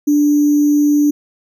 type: tone with sample-and-hold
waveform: sine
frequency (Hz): 293.7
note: D4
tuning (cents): 0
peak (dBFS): -9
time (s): 0.07-1.11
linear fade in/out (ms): 10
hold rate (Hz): 6300
effects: none